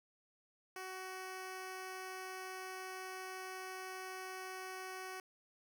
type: tone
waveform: 10% pulse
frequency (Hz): 374.5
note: F#4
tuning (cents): +21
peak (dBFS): -36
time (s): 0.76-5.2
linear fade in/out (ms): 2
effects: none